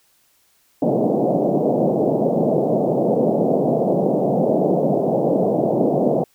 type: band-pass noise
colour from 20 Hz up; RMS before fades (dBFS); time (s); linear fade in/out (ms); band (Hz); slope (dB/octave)
white; -18; 0.82-6.24; 5; 140 to 690; 48
effects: white hiss -60 dBFS RMS until 6.34 s